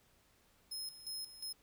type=tone with tremolo; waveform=sawtooth; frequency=5150 Hz; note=E8; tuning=41 cents flat; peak=-38 dBFS; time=0.71-1.53 s; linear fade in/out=10 ms; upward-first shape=square; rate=2.8 Hz; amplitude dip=75%; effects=pink hiss -70 dBFS RMS until 1.62 s